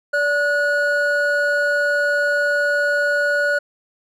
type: tone pair together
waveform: triangle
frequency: 579 / 1457.6 Hz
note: D5 / F#6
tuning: -25 / -26 cents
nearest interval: octave + major third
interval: 1599 cents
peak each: -18 / -16 dBFS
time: 0.13-3.59 s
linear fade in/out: 10 ms
effects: none